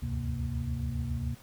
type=tone cluster; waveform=sine; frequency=70.6 / 77.8 / 96.1 / 128 / 233 Hz; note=C#2 / D#2 / G2 / C3 / A#3; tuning=+32 / 0 / -34 / -38 / -1 cents; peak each=-35 / -37 / -40 / -34 / -39 dBFS; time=0.02-1.35 s; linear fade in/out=10 ms; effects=pink hiss -55 dBFS RMS until 1.42 s